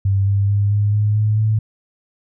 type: tone with pitch steps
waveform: sine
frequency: 98 / 99.71 / 101.46 / 103.23 / 105.03 / 106.87 / 108.74 Hz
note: G2 / G2 / G#2 / G#2 / G#2 / A2 / A2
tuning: 0 / +30 / -40 / -10 / +20 / -50 / -20 cents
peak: -13 dBFS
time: 0.05-1.59 s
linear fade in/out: 5 ms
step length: 220 ms
effects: none